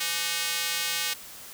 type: tone with high-pass filter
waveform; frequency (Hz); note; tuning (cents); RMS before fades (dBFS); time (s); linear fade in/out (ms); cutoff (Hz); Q
square; 168.7; E3; +40; -29; 0-1.14; 10; 2600; 0.83
effects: white hiss -44 dBFS RMS until 1.53 s